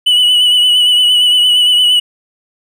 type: tone with vibrato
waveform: triangle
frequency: 2961 Hz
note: F#7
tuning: 1 cent sharp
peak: -5 dBFS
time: 0.06-2 s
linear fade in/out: 10 ms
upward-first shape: triangle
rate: 8.7 Hz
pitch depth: 41 cents each way
effects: none